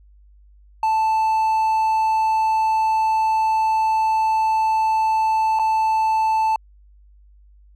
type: tone with dropouts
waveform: triangle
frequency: 880 Hz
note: A5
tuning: in tune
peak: -14 dBFS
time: 0.83-6.56 s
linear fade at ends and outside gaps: 2 ms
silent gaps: 5.59-5.595 s
effects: added 50 Hz sine -47 dBFS peak until 7.75 s